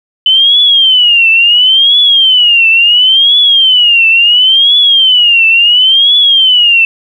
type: tone with vibrato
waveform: sine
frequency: 3017 Hz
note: F#7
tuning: 33 cents sharp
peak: -3 dBFS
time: 0.26-6.85 s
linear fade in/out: 2 ms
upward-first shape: triangle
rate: 0.72 Hz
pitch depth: 230 cents each way
effects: 7-bit